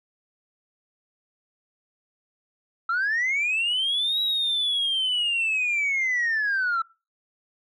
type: linear two-way sweep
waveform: sine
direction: up then down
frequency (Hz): 1317 to 3880 to 1317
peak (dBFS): -20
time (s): 2.89-6.82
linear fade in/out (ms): 5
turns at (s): 4.21
effects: noise-tail reverb RT60 0.3 s tail -23 dB re dry + tanh soft clip ceiling -19 dBFS